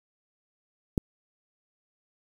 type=click; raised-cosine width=3 ms; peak=-11 dBFS; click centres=0.978 s; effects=7-bit